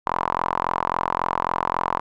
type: tone with band-pass filter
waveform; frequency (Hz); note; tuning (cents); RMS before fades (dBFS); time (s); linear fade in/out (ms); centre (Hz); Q
sawtooth; 43.67; F1; +1; -24; 0.06-2; 10; 1000; 5.7
effects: none